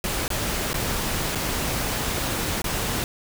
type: noise with dropouts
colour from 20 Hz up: pink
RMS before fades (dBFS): -26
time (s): 0.04-3.04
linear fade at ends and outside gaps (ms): 1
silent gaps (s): 0.28-0.303 / 0.732-0.742 / 1.35-1.355 / 2.619-2.642
effects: none